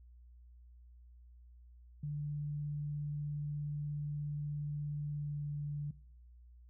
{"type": "tone with pitch glide", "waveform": "sine", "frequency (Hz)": [147.2, 146.27], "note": ["D3", "D3"], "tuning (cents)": [4, -7], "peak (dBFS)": -36, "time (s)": [2.03, 5.91], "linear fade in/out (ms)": 5, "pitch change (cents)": -11, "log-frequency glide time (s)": [5.1, 5.39], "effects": ["noise-tail reverb RT60 0.7 s tail -21 dB re dry", "added 60 Hz sine -55 dBFS peak until 6.69 s"]}